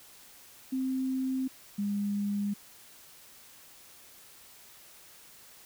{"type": "tone pair in turn", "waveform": "sine", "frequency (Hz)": [261.6, 203.2], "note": ["C4", "G#3"], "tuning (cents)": [0, -38], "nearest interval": "major third", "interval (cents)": 438, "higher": "first", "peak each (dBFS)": -28, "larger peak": "neither", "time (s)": [[0.72, 1.48], [1.78, 2.54]], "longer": "neither", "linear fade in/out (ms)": 10, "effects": ["white hiss -54 dBFS RMS until 5.65 s"]}